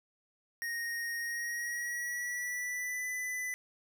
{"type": "tone with pitch glide", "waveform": "square", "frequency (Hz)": [1864.7, 1998.5], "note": ["A#6", "B6"], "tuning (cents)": [0, 20], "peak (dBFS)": -35, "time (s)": [0.62, 3.54], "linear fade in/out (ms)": 0, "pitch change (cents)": 120, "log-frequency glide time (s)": [1.19, 3.07], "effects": []}